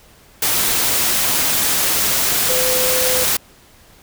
sine tone in noise, 509 Hz, C5, 48 cents flat, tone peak -20 dBFS, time 2.49-3.24 s, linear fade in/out 5 ms, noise white, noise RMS -17 dBFS, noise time 0.42-3.37 s, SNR -6 dB, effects pink hiss -48 dBFS RMS until 4.02 s

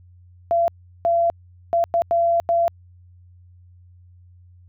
sine tone bursts at uneven times, 680 Hz, F5, 46 cents flat, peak -15 dBFS, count 6, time 0.51-0.68 / 1.05-1.3 / 1.73-1.84 / 1.94-2.02 / 2.11-2.4 / 2.49-2.68 s, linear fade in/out 0 ms, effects added 89 Hz sine -46 dBFS peak until 4.68 s

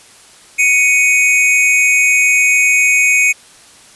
square tone pair together, 2228 / 2501 Hz, C#7 / D#7, +8 / +8 cents, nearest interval major second, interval 200 cents, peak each -12 dBFS, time 0.58-3.33 s, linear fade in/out 20 ms, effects white hiss -42 dBFS RMS until 3.95 s + resampled to 24000 Hz

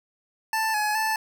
25% pulse tone with pitch steps, 883 / 845 / 877 Hz, A5 / G#5 / A5, +6 / +30 / -6 cents, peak -19 dBFS, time 0.53-1.16 s, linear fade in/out 2 ms, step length 210 ms, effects none

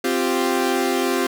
sawtooth chord, C suspended fourth, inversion none, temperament equal, 261.6 / 349.2 / 392 Hz, C4 / F4 / G4, 0 / 0 / 0 cents, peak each -19 dBFS, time 0.04-1.27 s, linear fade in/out 5 ms, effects none

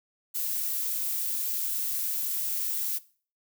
violet noise, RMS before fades -30 dBFS, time 0.34-2.99 s, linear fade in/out 20 ms, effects noise-tail reverb RT60 0.4 s tail -18 dB re dry

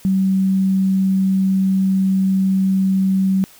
sine tone, 191.1 Hz, G3, 44 cents flat, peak -13 dBFS, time 0.05-3.44 s, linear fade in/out 0 ms, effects white hiss -46 dBFS RMS until 3.59 s

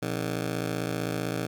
15% pulse ring-modulated tone, 146.83 Hz, D3, in tune, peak -19 dBFS, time 0.02-1.47 s, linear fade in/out 10 ms, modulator 27.8 Hz, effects none

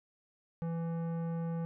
sine tone with tanh clipping, 166.5 Hz, E3, 18 cents sharp, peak -35 dBFS, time 0.62-1.65 s, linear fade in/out 0 ms, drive 14 dB, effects none

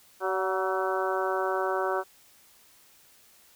harmonic tone with a mistuned harmonic, 189.5 Hz, F#3, 42 cents sharp, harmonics 2 / 3 / 4 / 5 / 6 / 7 / 8, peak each -30 / -32 / -33 / -34 / -35 / -35 / -36 dBFS, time 0.2-2.04 s, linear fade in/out 50 ms, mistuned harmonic 4, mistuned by -31 cents, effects white hiss -58 dBFS RMS until 3.55 s

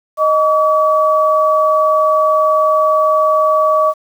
sine tone pair together, 622.3 / 1140.6 Hz, D#5 / C#6, 0 / +49 cents, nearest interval minor seventh, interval 1049 cents, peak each -12 dBFS, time 0.17-3.94 s, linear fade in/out 50 ms, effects 7-bit

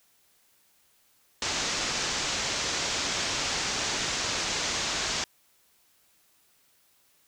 white low-pass noise, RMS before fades -30 dBFS, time 1.42-5.24 s, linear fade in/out 2 ms, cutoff 7000 Hz, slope 48 dB/octave, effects white hiss -65 dBFS RMS until 7.27 s

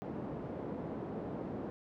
pink band-pass noise, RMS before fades -41 dBFS, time 0.02-1.7 s, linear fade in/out 0 ms, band 170 to 550 Hz, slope 12 dB/octave, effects none

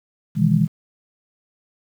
sine chord, E major seventh, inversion second, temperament just, 123.61 / 154.51 / 164.81 / 206 Hz, B2 / D#3 / E3 / G#3, +2 / -12 / 0 / -14 cents, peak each -22 / -19 / -18 / -19 dBFS, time 0.35-0.68 s, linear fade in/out 50 ms, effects 8-bit

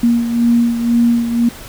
sine beating tone pair, 235.2 / 237.2 Hz, A#3 / A#3, +16 / +30 cents, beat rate 2 Hz, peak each -11 / -18 dBFS, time 0.03-1.49 s, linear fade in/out 5 ms, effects pink hiss -34 dBFS RMS until 1.68 s

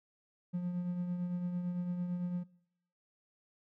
triangle tone with tremolo, 177.4 Hz, F3, 27 cents sharp, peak -28 dBFS, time 0.53-2.44 s, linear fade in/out 20 ms, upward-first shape triangle, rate 8.9 Hz, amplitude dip 55%, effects noise-tail reverb RT60 0.7 s tail -22 dB re dry + tanh soft clip ceiling -26 dBFS

